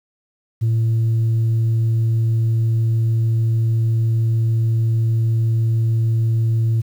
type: tone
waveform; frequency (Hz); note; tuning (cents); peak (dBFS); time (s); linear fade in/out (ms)
sine; 113.3; A#2; -49; -12; 0.61-6.82; 20
effects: tanh soft clip ceiling -13 dBFS + 8-bit